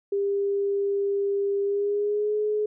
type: tone with pitch glide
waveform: sine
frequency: 399.8 to 422.8 Hz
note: G4 to G#4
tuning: +34 to +31 cents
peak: -22 dBFS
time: 0.12-2.66 s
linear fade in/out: 5 ms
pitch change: +97 cents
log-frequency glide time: 1.63-2.36 s
effects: none